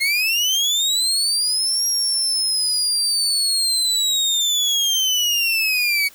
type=linear two-way sweep; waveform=30% pulse; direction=up then down; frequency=2115 to 5640 to 2233 Hz; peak=-14 dBFS; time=0-6.09 s; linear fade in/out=20 ms; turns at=1.86 s; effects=white hiss -47 dBFS RMS until 6.14 s